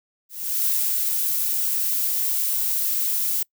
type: noise with ADSR envelope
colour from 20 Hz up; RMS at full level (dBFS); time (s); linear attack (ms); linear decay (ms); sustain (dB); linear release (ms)
violet; -21; 0.29-3.43; 370; 290; -2; 5
effects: noise-tail reverb RT60 0.1 s tail -25 dB re dry